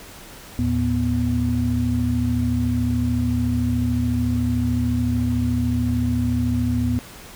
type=tone cluster; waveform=sine; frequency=78.1 / 111.8 / 245.4 Hz; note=D#2 / A2 / B3; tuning=+7 / +28 / -11 cents; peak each=-24 / -23 / -21 dBFS; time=0.59-6.99 s; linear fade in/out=0 ms; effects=pink hiss -41 dBFS RMS until 7.35 s